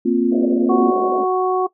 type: chord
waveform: sine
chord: Bb suspended second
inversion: none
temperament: equal with one note detuned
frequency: 233.1 / 261.6 / 350.2 Hz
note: Bb3 / C4 / F4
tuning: 0 / 0 / +5 cents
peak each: -18 dBFS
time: 0.05-0.91 s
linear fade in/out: 10 ms
type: band-pass noise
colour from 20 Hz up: white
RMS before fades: -26 dBFS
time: 0.31-1.25 s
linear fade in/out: 10 ms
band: 210 to 640 Hz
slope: 96 dB/octave
type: harmonic tone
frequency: 370 Hz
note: F#4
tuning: in tune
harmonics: 1 / 2 / 3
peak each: -17 / -20 / -22 dBFS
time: 0.69-1.67 s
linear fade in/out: 10 ms
effects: noise-tail reverb RT60 0.1 s tail -18 dB re dry